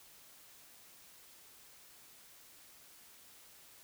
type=silence; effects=white hiss -59 dBFS RMS until 3.83 s